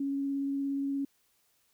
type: tone with vibrato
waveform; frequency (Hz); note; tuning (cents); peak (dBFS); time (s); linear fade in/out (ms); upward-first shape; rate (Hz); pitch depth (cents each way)
sine; 277.2; C#4; 0; -29; 0-1.05; 5; sine; 17; 9
effects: white hiss -71 dBFS RMS until 1.73 s